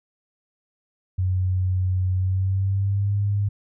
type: tone with pitch glide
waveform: sine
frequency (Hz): 92.5 to 101.46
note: F#2 to G#2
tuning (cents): 0 to -40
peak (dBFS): -19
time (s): 1.18-3.49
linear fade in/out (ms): 10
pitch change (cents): +160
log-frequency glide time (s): 2.14-3.15
effects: none